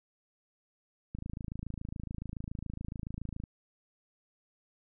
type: click train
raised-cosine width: 5 ms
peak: -26 dBFS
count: 63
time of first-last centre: 1.15-3.438 s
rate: 27.1 Hz
effects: none